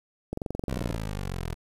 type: click train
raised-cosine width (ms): 2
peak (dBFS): -17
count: 15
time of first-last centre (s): 0.33-0.947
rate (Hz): 22.7
type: exponential sweep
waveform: 15% pulse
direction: down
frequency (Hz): 65.41 to 40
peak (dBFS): -24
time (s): 0.68-1.55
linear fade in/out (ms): 20
effects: resampled to 32000 Hz + 8-bit